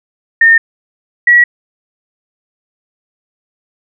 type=tone pair in turn; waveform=sine; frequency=1824 / 1925.9 Hz; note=A#6 / B6; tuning=-38 / -44 cents; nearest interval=minor second; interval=94 cents; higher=second; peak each=-3 dBFS; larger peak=neither; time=0.41-0.58 / 1.27-1.44 s; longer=neither; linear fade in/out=5 ms; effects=none